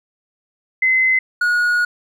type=tone pair in turn; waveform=sine / triangle; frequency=2049 / 1448.9 Hz; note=C7 / F#6; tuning=-37 / -37 cents; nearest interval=tritone; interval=600 cents; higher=first; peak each=-12 dBFS; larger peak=neither; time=0.82-1.19 / 1.41-1.85 s; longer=second; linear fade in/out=5 ms; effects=none